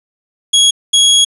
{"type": "tone bursts at uneven times", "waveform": "sawtooth", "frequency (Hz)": 3322, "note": "G#7", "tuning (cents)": 0, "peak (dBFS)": -3, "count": 2, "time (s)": [[0.53, 0.71], [0.93, 1.25]], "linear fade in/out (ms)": 10, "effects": ["resampled to 24000 Hz", "7-bit"]}